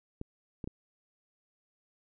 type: clicks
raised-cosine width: 3 ms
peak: -25 dBFS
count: 3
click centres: 0.214 / 0.642 / 0.675 s
effects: none